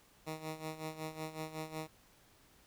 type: tone with tremolo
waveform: 10% pulse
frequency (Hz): 157.3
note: D#3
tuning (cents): +19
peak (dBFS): -30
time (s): 0.26-1.88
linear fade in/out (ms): 20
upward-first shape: sine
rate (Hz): 5.4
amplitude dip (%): 75
effects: pink hiss -65 dBFS RMS until 2.66 s